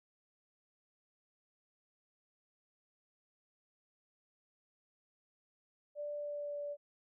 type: tone with pitch glide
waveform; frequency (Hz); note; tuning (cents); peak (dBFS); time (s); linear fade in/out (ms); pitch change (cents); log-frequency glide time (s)
sine; 587.3 to 580.2; D5 to D5; 0 to -21; -38; 5.95-6.77; 50; -21; 6.15-6.58
effects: none